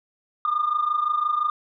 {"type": "tone pair together", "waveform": "sine", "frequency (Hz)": [1193, 1218.8], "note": ["D6", "D#6"], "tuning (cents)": [27, -36], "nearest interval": "unison", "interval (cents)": 37, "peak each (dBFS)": [-24, -21], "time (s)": [0.45, 1.5], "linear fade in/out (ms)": 2, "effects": ["tanh soft clip ceiling -15 dBFS"]}